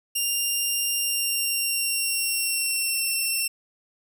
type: tone with pitch glide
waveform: 10% pulse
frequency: 2794 to 2707 Hz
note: F7 to E7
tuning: 0 to +45 cents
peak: -15 dBFS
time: 0.15-3.48 s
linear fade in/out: 10 ms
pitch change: -55 cents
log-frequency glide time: 0.97-3.03 s
effects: none